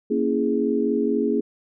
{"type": "chord", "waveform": "sine", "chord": "A# half-diminished seventh", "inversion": "none", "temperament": "equal", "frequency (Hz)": [233.1, 277.2, 329.6, 415.3], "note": ["A#3", "C#4", "E4", "G#4"], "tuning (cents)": [0, 0, 0, 0], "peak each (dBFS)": [-24, -25, -27, -23], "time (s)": [0.1, 1.41], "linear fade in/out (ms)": 10, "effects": []}